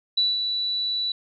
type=tone with ADSR envelope; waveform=sine; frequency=3951 Hz; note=B7; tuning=in tune; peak=-17 dBFS; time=0.17-1.12 s; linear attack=8 ms; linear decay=190 ms; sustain=-6 dB; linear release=3 ms; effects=none